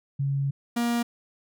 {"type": "tone pair in turn", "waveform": ["sine", "45% pulse"], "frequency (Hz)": [138.8, 236.8], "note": ["C#3", "A#3"], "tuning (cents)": [3, 27], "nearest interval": "major sixth", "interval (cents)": 924, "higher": "second", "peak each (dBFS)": -23, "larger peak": "neither", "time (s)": [[0.19, 0.51], [0.76, 1.03]], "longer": "first", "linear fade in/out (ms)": 10, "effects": []}